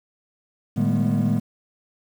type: tone cluster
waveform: triangle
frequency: 112.6 / 152.6 / 199.1 / 215 / 242 Hz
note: A2 / D#3 / G3 / A3 / B3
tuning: +40 / -33 / +27 / -40 / -35 cents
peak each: -22 dBFS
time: 0.76-1.4 s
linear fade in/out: 20 ms
effects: tanh soft clip ceiling -11 dBFS + 8-bit